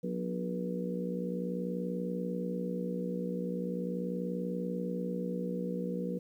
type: harmonic tone with a mistuned harmonic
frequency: 60.4 Hz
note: B1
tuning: 38 cents flat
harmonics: 3 / 4 / 5 / 6 / 7 / 8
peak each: -35 / -40 / -45 / -45 / -46 / -38 dBFS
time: 0.03-6.19 s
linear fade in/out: 10 ms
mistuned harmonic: 5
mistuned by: -50 cents
effects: 11-bit